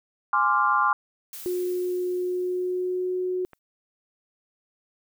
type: chord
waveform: sine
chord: D half-diminished seventh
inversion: second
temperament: equal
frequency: 830.6 / 1046.5 / 1174.7 / 1396.9 Hz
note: Ab5 / C6 / D6 / F6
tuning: 0 / 0 / 0 / 0 cents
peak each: -27 / -23 / -23 / -25 dBFS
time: 0.33-0.93 s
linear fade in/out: 2 ms
type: noise with exponential decay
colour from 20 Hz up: blue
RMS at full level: -38 dBFS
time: 1.33-3.59 s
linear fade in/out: 1 ms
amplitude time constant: 490 ms
type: tone with pitch glide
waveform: sine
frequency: 360.8 to 366.3 Hz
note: F#4 to F#4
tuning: -44 to -17 cents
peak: -24 dBFS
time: 1.46-3.45 s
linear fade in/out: 0 ms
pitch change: +27 cents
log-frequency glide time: 2.15-3.13 s
type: click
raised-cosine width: 0.5 ms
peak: -30 dBFS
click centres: 3.533 s
effects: none